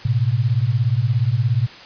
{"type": "beating tone pair", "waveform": "sine", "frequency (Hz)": [110, 127], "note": ["A2", "B2"], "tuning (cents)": [0, 49], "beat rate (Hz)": 17, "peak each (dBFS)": -18, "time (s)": [0.05, 1.67], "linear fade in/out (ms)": 5, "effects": ["white hiss -39 dBFS RMS until 1.85 s", "resampled to 11025 Hz"]}